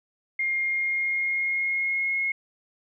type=tone with pitch glide; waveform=sine; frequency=2125 to 2163 Hz; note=C7 to C#7; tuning=+26 to -43 cents; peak=-23 dBFS; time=0.39-2.32 s; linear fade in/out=5 ms; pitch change=+31 cents; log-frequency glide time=0.61-2.17 s; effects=none